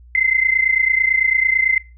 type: tone pair together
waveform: sine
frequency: 2058 / 2087 Hz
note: C7 / C7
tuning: -29 / -5 cents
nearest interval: unison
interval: 24 cents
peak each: -15 / -17 dBFS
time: 0.15-1.78 s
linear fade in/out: 2 ms
effects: noise-tail reverb RT60 0.3 s tail -20 dB re dry + added 60 Hz sine -41 dBFS peak until 1.97 s